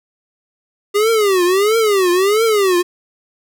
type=tone with vibrato; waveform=square; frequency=400.3 Hz; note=G4; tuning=36 cents sharp; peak=-12 dBFS; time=0.94-2.83 s; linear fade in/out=20 ms; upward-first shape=triangle; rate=1.5 Hz; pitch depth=250 cents each way; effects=none